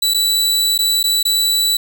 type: tone with dropouts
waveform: sawtooth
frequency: 3951 Hz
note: B7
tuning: in tune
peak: -10 dBFS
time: 0.02-1.77 s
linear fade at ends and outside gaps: 5 ms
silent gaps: 0.138-0.144 / 0.779-0.788 / 1.03-1.039 / 1.229-1.251 s
effects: none